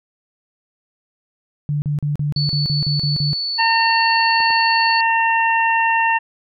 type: tone bursts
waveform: sine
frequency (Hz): 146.83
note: D3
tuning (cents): 0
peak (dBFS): -17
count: 10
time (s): 1.69-3.332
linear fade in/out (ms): 0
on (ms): 130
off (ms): 38
type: tone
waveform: sine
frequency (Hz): 4457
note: C#8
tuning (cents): +9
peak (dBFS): -20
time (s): 2.36-5.01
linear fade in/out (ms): 5
type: harmonic tone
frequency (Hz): 910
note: A#5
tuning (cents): -42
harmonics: 1 / 2 / 3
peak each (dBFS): -16 / -19 / -21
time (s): 3.58-6.19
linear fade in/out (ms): 20
type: clicks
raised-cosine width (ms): 1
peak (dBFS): -21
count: 2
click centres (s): 4.404 / 4.505
effects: none